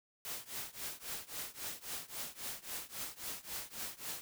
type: noise with tremolo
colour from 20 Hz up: white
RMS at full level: -40 dBFS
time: 0.25-4.21 s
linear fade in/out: 0 ms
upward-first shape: triangle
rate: 3.7 Hz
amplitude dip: 95%
effects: none